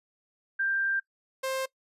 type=tone pair in turn; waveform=sine / sawtooth; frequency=1583 / 528.3 Hz; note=G6 / C5; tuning=+17 / +17 cents; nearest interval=octave + perfect fifth; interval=1900 cents; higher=first; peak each=-25 dBFS; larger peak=neither; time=0.59-1 / 1.43-1.66 s; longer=first; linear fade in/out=10 ms; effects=noise-tail reverb RT60 0.1 s tail -21 dB re dry + resampled to 32000 Hz